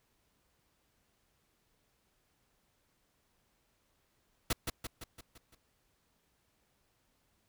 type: noise with echo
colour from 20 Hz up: pink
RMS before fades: -30 dBFS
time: 4.5-4.53 s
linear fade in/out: 5 ms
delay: 170 ms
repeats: 6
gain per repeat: -5 dB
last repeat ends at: 5.55 s
effects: pink hiss -75 dBFS RMS until 7.48 s